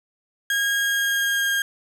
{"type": "tone with pitch glide", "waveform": "35% pulse", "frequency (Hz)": [1632, 1616.1], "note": ["G#6", "G#6"], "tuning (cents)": [-31, -48], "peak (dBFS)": -18, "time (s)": [0.5, 1.62], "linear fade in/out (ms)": 2, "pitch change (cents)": -17, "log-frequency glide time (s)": [0.8, 1.51], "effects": []}